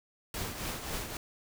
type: noise with tremolo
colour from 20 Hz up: pink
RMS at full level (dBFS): -35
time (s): 0.34-1.17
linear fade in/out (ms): 2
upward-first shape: triangle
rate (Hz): 3.7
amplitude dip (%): 60
effects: none